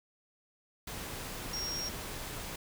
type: tone in noise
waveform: sine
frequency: 5588 Hz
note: F8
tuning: in tune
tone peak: -35 dBFS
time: 1.53-1.89 s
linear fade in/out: 5 ms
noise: pink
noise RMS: -41 dBFS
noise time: 0.87-2.56 s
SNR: +3 dB
effects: none